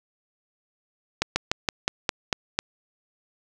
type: slowing click train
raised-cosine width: 0.2 ms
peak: -4 dBFS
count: 8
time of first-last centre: 1.22-2.59 s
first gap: 140 ms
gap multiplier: 1.11
effects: none